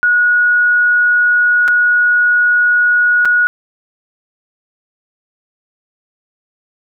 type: tone with dropouts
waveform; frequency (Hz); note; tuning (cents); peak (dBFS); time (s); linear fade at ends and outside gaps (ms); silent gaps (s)
sine; 1455; F#6; -29; -8; 0.03-3.47; 0; 1.679-1.683 / 3.25-3.255
effects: none